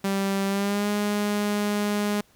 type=tone with pitch glide; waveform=sawtooth; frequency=196 to 206.7 Hz; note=G3 to G#3; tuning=0 to -8 cents; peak=-19 dBFS; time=0.04-2.21 s; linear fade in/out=5 ms; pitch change=+92 cents; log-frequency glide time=0.47-0.89 s; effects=pink hiss -60 dBFS RMS until 2.35 s